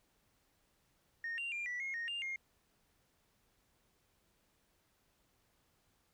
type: tone with pitch steps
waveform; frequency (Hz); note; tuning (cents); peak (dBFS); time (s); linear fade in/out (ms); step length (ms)
sine; 1846 / 2773 / 2393 / 1959 / 2153 / 1858 / 2802 / 2132; A#6 / F7 / D7 / B6 / C7 / A#6 / F7 / C7; -17 / -13 / +32 / -15 / +49 / -6 / +5 / +32; -36; 1.24-2.36; 2; 140
effects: tanh soft clip ceiling -35 dBFS + pink hiss -75 dBFS RMS until 6.13 s